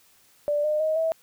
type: tone with pitch steps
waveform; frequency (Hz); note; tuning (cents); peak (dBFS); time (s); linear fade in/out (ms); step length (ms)
sine; 587.3 / 607 / 627.3 / 648.3; D5 / D#5 / D#5 / E5; 0 / -43 / +14 / -29; -21; 0.48-1.12; 0; 160
effects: white hiss -59 dBFS RMS until 1.22 s